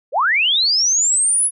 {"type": "linear sweep", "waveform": "sine", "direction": "up", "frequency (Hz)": [440, 10548], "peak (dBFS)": -13, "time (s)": [0.12, 1.51], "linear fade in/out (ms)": 50, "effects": []}